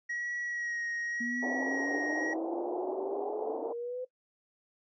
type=tone with vibrato; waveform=triangle; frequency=1902 Hz; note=A#6; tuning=34 cents sharp; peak=-32 dBFS; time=0.09-2.34 s; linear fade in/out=10 ms; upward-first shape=sine; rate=0.91 Hz; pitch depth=23 cents each way
type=exponential sweep; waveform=sine; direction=up; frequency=236.1 to 510 Hz; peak=-34 dBFS; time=1.2-4.05 s; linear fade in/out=10 ms
type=band-pass noise; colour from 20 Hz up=white; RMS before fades=-37 dBFS; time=1.42-3.73 s; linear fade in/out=10 ms; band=290 to 820 Hz; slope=48 dB/octave
effects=noise-tail reverb RT60 0.1 s tail -19 dB re dry + resampled to 16000 Hz